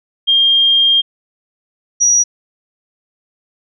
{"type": "tone pair in turn", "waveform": "sine", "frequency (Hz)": [3211, 5790], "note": ["G7", "F#8"], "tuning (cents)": [41, -38], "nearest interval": "minor seventh", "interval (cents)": 1021, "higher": "second", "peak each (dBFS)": -8, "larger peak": "neither", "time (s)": [[0.27, 1.02], [2, 2.24]], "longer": "first", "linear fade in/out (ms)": 20, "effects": []}